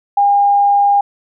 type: tone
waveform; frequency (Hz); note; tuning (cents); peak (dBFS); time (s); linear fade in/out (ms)
sine; 808; G#5; -48; -8; 0.17-1.01; 5
effects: none